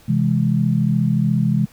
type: chord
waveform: sine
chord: C augmented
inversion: none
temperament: equal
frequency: 130.81 / 164.81 / 207.7 Hz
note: C3 / E3 / G#3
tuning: 0 / 0 / 0 cents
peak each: -19 dBFS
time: 0.08-1.66 s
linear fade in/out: 10 ms
effects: pink hiss -50 dBFS RMS until 1.72 s